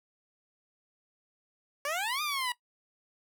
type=exponential two-way sweep; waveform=15% pulse; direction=up then down; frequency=554.4 to 1234 to 960 Hz; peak=-24 dBFS; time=1.85-2.52 s; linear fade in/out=2 ms; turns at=2.22 s; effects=noise-tail reverb RT60 0.1 s tail -18 dB re dry